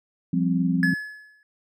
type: chord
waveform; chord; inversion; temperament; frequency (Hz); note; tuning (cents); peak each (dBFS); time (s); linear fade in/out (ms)
sine; F suspended second; none; equal; 174.61 / 196 / 261.6; F3 / G3 / C4; 0 / 0 / 0; -22 / -27 / -24; 0.33-0.94; 5
type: tone with exponential decay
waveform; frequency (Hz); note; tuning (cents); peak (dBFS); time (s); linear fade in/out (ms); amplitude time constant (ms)
triangle; 1706; G#6; +46; -17; 0.83-1.43; 1; 130
effects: none